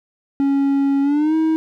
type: tone with pitch glide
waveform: triangle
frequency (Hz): 277.2 to 318.4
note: C#4 to D#4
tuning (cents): 0 to +40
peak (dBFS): -12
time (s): 0.4-1.56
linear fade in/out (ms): 0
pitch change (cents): +240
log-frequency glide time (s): 1.02-1.35
effects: none